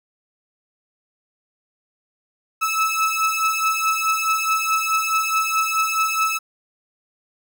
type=beating tone pair; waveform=30% pulse; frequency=1300 / 1304.7 Hz; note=E6 / E6; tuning=-24 / -18 cents; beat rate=4.7 Hz; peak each=-20 / -18 dBFS; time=2.61-6.39 s; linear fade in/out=20 ms; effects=none